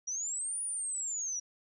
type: linear two-way sweep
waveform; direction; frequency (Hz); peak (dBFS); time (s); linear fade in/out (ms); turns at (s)
sine; up then down; 5700 to 9720 to 5700; -33; 0.07-1.4; 10; 0.62
effects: none